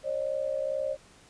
sine tone pair together, 542 / 604.3 Hz, C#5 / D5, -39 / +49 cents, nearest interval major second, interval 188 cents, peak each -30 / -31 dBFS, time 0.03-0.97 s, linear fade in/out 50 ms, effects pink hiss -56 dBFS RMS until 1.29 s + resampled to 22050 Hz

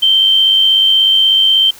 sine tone with amplitude modulation, 3124 Hz, G7, 7 cents flat, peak -5 dBFS, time 0.02-1.71 s, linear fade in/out 10 ms, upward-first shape sine, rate 96.4 Hz, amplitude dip 40%, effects white hiss -38 dBFS RMS until 1.79 s

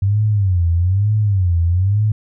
sine tone with vibrato, 95.1 Hz, F#2, 48 cents sharp, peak -12 dBFS, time 0.02-2.12 s, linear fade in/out 5 ms, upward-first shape sine, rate 1.1 Hz, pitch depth 210 cents each way, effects none

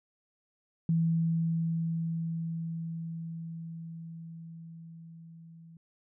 sine tone with level ramp, 164.81 Hz, E3, in tune, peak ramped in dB -23 to -49 dBFS, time 0.89-5.77 s, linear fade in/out 2 ms, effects none

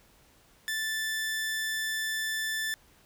sawtooth tone, 1760 Hz, A6, in tune, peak -26 dBFS, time 0.68-2.74 s, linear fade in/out 0 ms, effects pink hiss -61 dBFS RMS until 3.05 s

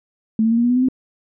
sine tone with pitch steps, 220.2 / 225.5 / 230.9 / 236.4 / 242.1 / 247.9 / 253.8 / 259.9 Hz, A3 / A3 / A#3 / A#3 / B3 / B3 / B3 / C4, +2 / +43 / -16 / +24 / -34 / +7 / +47 / -11 cents, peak -13 dBFS, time 0.39-0.886 s, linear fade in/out 2 ms, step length 62 ms, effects none

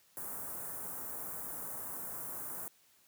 white band-stop noise, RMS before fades -42 dBFS, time 0.17-2.68 s, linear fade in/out 0 ms, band 1400 to 9100 Hz, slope 24 dB/octave, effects white hiss -67 dBFS RMS until 3.07 s + high-pass 80 Hz 12 dB/octave

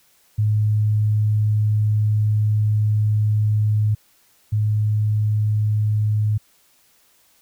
sine tone pair in turn, 106.4 / 106.4 Hz, G#2 / G#2, +42 / +42 cents, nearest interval unison, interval 0 cents, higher neither, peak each -15 / -16 dBFS, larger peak first, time 0.38-3.95 / 4.52-6.38 s, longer first, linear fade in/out 10 ms, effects white hiss -58 dBFS RMS until 7.41 s

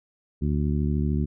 harmonic tone, 73.42 Hz, D2, in tune, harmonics 1 / 2 / 3 / 4 / 5, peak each -25 / -26 / -28 / -34 / -36 dBFS, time 0.41-1.26 s, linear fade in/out 20 ms, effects none

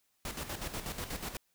pink noise with tremolo, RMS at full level -38 dBFS, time 0.25-1.37 s, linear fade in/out 2 ms, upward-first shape square, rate 8.2 Hz, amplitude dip 60%, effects white hiss -75 dBFS RMS until 1.54 s

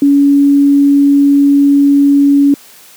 sine tone, 282.3 Hz, C#4, 32 cents sharp, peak -4 dBFS, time 0.02-2.54 s, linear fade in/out 2 ms, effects white hiss -39 dBFS RMS until 2.96 s + high-pass 150 Hz 12 dB/octave

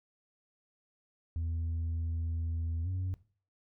sine tone with pitch glide, 82.41 to 92.5 Hz, E2 to F#2, 0 to 0 cents, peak -29 dBFS, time 1.36-3.14 s, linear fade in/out 0 ms, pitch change +200 cents, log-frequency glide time 2.83-2.88 s, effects noise-tail reverb RT60 0.4 s tail -18 dB re dry + tanh soft clip ceiling -30 dBFS

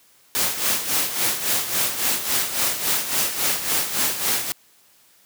white noise with tremolo, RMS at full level -20 dBFS, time 0.35-4.52 s, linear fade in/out 0 ms, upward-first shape sine, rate 3.6 Hz, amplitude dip 65%, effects white hiss -56 dBFS RMS until 5.25 s + high-pass 100 Hz 12 dB/octave

